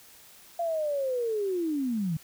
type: linear sweep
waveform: sine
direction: down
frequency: 692 to 150 Hz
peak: -26 dBFS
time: 0.59-2.17 s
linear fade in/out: 5 ms
effects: white hiss -53 dBFS RMS until 2.23 s